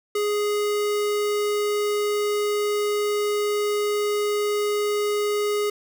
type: tone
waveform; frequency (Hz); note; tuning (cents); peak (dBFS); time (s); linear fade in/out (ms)
square; 415.3; G#4; 0; -22; 0.15-5.7; 5
effects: 8-bit